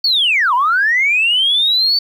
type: linear two-way sweep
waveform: sine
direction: down then up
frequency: 4563 to 932.3 to 4563 Hz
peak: -10 dBFS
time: 0.04-1.99 s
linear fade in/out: 5 ms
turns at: 0.54 s
effects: tanh soft clip ceiling -6 dBFS + 8-bit